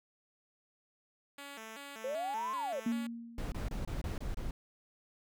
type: tone with vibrato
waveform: 5% pulse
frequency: 249.9 Hz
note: B3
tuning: 21 cents sharp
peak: -34 dBFS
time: 1.38-3.07 s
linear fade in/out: 5 ms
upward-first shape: square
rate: 2.6 Hz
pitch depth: 210 cents each way
type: linear two-way sweep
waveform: sine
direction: up then down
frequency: 496.4 to 1085 to 496.4 Hz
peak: -34 dBFS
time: 2.04-2.8 s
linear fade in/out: 5 ms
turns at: 2.54 s
type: tone with exponential decay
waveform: sine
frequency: 233.1 Hz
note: A#3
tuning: in tune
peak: -28 dBFS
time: 2.86-3.78 s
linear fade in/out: 5 ms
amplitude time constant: 200 ms
type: noise bursts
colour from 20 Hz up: brown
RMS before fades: -37 dBFS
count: 7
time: 3.38-4.51 s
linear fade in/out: 2 ms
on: 140 ms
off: 25 ms
effects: none